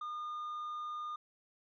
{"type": "tone with tanh clipping", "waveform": "sine", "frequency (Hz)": 1217, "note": "D#6", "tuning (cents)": -39, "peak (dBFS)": -39, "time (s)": [0.01, 1.16], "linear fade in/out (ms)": 5, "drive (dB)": 3, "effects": []}